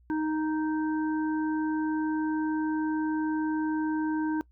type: harmonic tone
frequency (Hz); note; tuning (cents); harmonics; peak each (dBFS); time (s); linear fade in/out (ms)
311.1; D#4; 0; 1 / 3 / 5; -26 / -36 / -40; 0.1-4.41; 0
effects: noise-tail reverb RT60 0.1 s tail -22 dB re dry + added 60 Hz sine -57 dBFS peak until 4.51 s